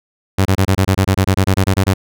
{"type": "tone bursts", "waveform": "sawtooth", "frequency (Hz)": 96, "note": "G2", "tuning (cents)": -36, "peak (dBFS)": -6, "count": 16, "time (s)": [0.38, 1.939], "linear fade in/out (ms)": 10, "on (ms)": 74, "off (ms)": 25, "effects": []}